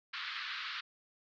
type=band-pass noise; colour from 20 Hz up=pink; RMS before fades=-41 dBFS; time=0.13-0.81 s; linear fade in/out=10 ms; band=1200 to 4500 Hz; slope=48 dB/octave; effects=none